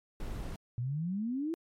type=noise; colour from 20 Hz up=brown; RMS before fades=-38 dBFS; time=0.2-0.56 s; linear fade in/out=2 ms
type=exponential sweep; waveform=sine; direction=up; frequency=115.9 to 340 Hz; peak=-31 dBFS; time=0.78-1.54 s; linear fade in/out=0 ms
effects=MP3 64 kbps